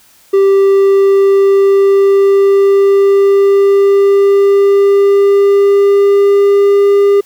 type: tone with pitch glide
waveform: triangle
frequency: 392 to 401.9 Hz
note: G4 to G4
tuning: 0 to +43 cents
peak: -3 dBFS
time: 0.33-7.21 s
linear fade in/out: 10 ms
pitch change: +43 cents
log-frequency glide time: 0.45-6.92 s
effects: white hiss -46 dBFS RMS until 7.25 s